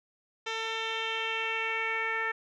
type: tone with low-pass filter sweep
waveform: 10% pulse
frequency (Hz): 448.1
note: A4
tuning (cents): +32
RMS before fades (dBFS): -32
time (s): 0.46-2.32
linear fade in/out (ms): 10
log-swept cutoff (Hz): 4300 to 1900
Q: 3.5
effects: none